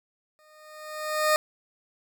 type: tone with exponential growth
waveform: 20% pulse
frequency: 614 Hz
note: D#5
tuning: 23 cents flat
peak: -13 dBFS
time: 0.39-1.36 s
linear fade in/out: 0 ms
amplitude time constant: 210 ms
effects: none